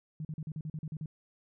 sine tone bursts, 155 Hz, D#3, 6 cents flat, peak -35 dBFS, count 10, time 0.2-1.059 s, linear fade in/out 2 ms, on 49 ms, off 41 ms, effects none

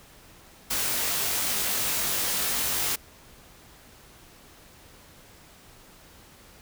white noise with comb filter, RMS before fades -27 dBFS, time 0.7-2.96 s, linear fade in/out 10 ms, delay 20 ms, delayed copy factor +0.65, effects pink hiss -52 dBFS RMS until 6.61 s

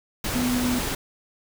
sine tone in noise, 247.8 Hz, B3, 6 cents sharp, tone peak -22 dBFS, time 0.35-0.79 s, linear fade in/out 5 ms, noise pink, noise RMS -28 dBFS, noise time 0.24-0.95 s, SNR +3 dB, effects none

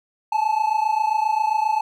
triangle tone pair together, 852.5 / 880 Hz, G#5 / A5, +45 / 0 cents, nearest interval minor second, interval 55 cents, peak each -19 dBFS, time 0.32-1.81 s, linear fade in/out 5 ms, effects none

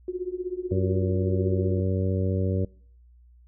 sine tone with tremolo, 363.5 Hz, F#4, 31 cents flat, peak -24 dBFS, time 0.08-1.8 s, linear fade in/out 2 ms, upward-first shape triangle, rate 16 Hz, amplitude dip 100%
harmonic tone, 94.5 Hz, F#2, 37 cents sharp, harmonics 1 / 2 / 3 / 4 / 5 / 6, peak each -24 / -30 / -34 / -33 / -33 / -36 dBFS, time 0.71-2.65 s, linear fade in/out 5 ms
effects noise-tail reverb RT60 0.6 s tail -26 dB re dry + added 60 Hz sine -51 dBFS peak until 3.47 s

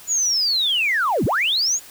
sine linear two-way sweep, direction down then up, 7010 to 80 to 7010 Hz, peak -16 dBFS, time 0.07-1.8 s, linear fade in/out 50 ms, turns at 1.25 s, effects tanh soft clip ceiling -12 dBFS + white hiss -43 dBFS RMS until 1.9 s

